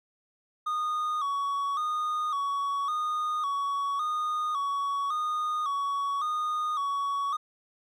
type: tone with vibrato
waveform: triangle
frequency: 1174.7 Hz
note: D6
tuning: in tune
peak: -25 dBFS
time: 0.66-7.37 s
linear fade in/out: 10 ms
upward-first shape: square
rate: 0.9 Hz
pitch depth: 79 cents each way
effects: none